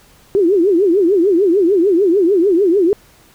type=tone with vibrato; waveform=sine; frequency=370 Hz; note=F#4; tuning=in tune; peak=-9 dBFS; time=0.35-2.93 s; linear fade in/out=0 ms; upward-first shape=triangle; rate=6.7 Hz; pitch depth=260 cents each way; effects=pink hiss -48 dBFS RMS until 3.34 s